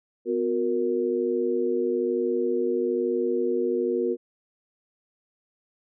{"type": "tone cluster", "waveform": "sine", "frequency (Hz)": [250.3, 363.8, 464.9], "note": ["B3", "F#4", "A#4"], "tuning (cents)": [23, -29, -5], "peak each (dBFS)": [-30, -25, -26], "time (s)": [0.25, 4.17], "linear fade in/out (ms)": 50, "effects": []}